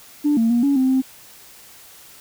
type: tone with pitch steps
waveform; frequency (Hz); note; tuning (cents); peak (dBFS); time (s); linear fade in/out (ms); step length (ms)
sine; 294 / 227.4 / 237.9 / 280.8 / 260.6 / 262.4; D4 / A#3 / A#3 / C#4 / C4 / C4; +2 / -43 / +35 / +22 / -7 / +5; -13; 0.24-1.02; 20; 130
effects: tanh soft clip ceiling -10 dBFS + white hiss -45 dBFS RMS until 2.2 s